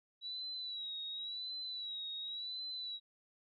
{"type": "tone with vibrato", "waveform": "sine", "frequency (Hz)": 3900, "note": "B7", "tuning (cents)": -23, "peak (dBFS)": -40, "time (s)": [0.21, 3], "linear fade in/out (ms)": 50, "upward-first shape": "sine", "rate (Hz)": 0.92, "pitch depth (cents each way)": 66, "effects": []}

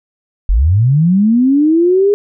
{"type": "linear sweep", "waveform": "sine", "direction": "up", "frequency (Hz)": [39.56, 415.3], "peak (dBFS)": -7, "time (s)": [0.49, 2.14], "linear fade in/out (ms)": 0, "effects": []}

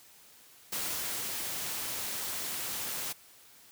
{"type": "noise with ADSR envelope", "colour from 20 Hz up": "white", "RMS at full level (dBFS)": -34, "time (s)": [0.72, 3.13], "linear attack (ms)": 8, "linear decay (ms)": 590, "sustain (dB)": -2, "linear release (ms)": 11, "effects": ["white hiss -57 dBFS RMS until 3.71 s", "high-pass 60 Hz 12 dB/octave"]}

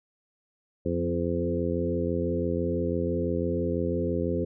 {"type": "harmonic tone with a mistuned harmonic", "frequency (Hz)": 86, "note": "F2", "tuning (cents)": -26, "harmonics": [1, 2, 3, 4, 5, 6], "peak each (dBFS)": [-32, -32, -32, -32, -32, -32], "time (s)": [0.85, 4.45], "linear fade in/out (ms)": 10, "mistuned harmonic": 3, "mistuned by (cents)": -16, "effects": []}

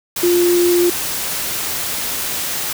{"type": "tone in noise", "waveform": "sine", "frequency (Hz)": 350.3, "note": "F4", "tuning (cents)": 5, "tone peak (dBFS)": -11, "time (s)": [0.23, 0.9], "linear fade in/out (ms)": 5, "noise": "white", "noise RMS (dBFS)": -22, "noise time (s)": [0.16, 2.73], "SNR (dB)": 8, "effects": []}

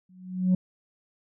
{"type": "tone with exponential growth", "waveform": "sine", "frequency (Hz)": 184, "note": "F#3", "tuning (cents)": -9, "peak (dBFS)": -14, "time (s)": [0.09, 0.55], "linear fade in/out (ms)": 5, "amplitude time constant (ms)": 99, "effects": ["tanh soft clip ceiling -16 dBFS"]}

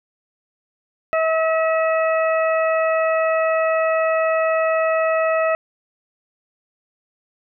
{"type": "harmonic tone", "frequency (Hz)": 644, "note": "E5", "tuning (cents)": -41, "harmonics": [1, 2, 3, 4], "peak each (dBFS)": [-17, -23, -27, -29], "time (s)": [1.13, 5.55], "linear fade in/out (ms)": 0, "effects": []}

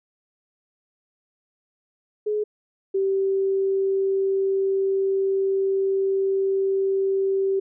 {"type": "tone pair in turn", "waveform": "sine", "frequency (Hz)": [421.4, 387.9], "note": ["G#4", "G4"], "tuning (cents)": [25, -18], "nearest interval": "minor second", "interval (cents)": 143, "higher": "first", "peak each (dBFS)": [-21, -19], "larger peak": "second", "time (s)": [[2.26, 2.44], [2.94, 7.6]], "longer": "second", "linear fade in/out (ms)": 10, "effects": []}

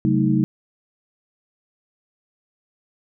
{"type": "tone cluster", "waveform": "sine", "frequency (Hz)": [136.5, 188.7, 219.9, 314.4], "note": ["C#3", "F#3", "A3", "D#4"], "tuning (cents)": [-26, 34, -1, 18], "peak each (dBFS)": -21, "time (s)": [0.05, 0.44], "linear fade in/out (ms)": 0, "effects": []}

